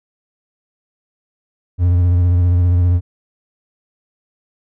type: tone with vibrato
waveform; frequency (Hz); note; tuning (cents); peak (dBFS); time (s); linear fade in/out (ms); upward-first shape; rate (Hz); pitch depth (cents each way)
triangle; 88.5; F2; +23; -8; 1.78-3.01; 50; sine; 15; 38
effects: none